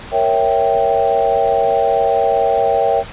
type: chord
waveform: sine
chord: A# diminished seventh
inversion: none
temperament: equal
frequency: 466.2 / 554.4 / 659.3 / 784 Hz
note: A#4 / C#5 / E5 / G5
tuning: 0 / 0 / 0 / 0 cents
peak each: -18 / -18 / -18 / -16 dBFS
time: 0.11-3.04 s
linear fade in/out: 50 ms
effects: pink hiss -33 dBFS RMS until 3.12 s + resampled to 8000 Hz